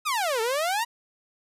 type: exponential two-way sweep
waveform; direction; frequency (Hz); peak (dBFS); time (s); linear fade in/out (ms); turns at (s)
sawtooth; down then up; 1300 to 433.8 to 974; -20; 0.05-0.85; 20; 0.41
effects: resampled to 32000 Hz